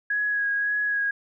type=tone with vibrato; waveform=sine; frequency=1661.2 Hz; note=G#6; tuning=in tune; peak=-22 dBFS; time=0.1-1.11 s; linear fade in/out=5 ms; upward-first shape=sine; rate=1.8 Hz; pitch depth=19 cents each way; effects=none